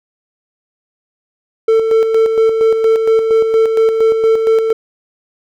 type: tone with tremolo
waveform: triangle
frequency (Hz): 446.6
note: A4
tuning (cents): +26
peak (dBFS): -5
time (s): 1.68-4.73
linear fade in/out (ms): 5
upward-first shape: square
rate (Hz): 4.3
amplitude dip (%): 45
effects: none